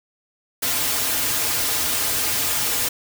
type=noise with comb filter; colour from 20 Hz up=white; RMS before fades=-22 dBFS; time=0.62-2.89 s; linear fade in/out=10 ms; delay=5.3 ms; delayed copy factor=-0.8; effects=none